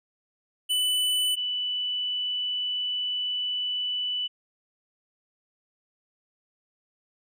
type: tone pair in turn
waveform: square / sine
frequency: 2989 / 2978 Hz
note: F#7 / F#7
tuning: +17 / +11 cents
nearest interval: unison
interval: 6 cents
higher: first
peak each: -23 / -26 dBFS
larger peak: first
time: 0.69-1.36 / 1.36-4.28 s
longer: second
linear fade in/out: 20 ms
effects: none